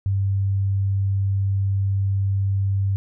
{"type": "tone", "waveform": "sine", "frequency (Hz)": 98, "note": "G2", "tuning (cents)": 0, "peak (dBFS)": -18, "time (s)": [0.06, 2.96], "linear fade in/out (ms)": 0, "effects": []}